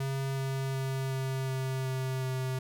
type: tone with pitch steps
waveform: square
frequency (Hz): 135.3 / 134.44 / 133.59 / 132.75 / 131.9 / 131.07 / 130.24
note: C#3 / C3 / C3 / C3 / C3 / C3 / C3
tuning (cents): -42 / +47 / +36 / +25 / +14 / +3 / -8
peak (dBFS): -31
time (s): 0-2.59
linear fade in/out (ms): 5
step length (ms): 370
effects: none